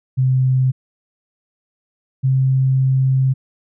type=tone pair in turn; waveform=sine; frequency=129.9 / 132.17 Hz; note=C3 / C3; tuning=-12 / +18 cents; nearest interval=unison; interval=30 cents; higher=second; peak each=-12 dBFS; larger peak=neither; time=0.17-0.72 / 2.23-3.34 s; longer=second; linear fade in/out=20 ms; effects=none